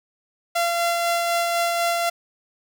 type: tone with tremolo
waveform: sawtooth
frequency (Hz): 685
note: F5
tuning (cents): -34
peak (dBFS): -15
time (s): 0.55-2.1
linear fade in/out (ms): 10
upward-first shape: sine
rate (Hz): 4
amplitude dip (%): 25
effects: none